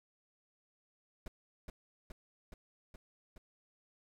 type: noise with echo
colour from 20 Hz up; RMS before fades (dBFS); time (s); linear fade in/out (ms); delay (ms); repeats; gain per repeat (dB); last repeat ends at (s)
brown; -43; 1.26-1.28; 2; 420; 5; -2; 3.38
effects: none